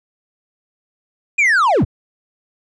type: linear sweep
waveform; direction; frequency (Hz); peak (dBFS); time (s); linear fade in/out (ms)
triangle; down; 2483 to 39.31; -9; 1.38-1.85; 10
effects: resampled to 22050 Hz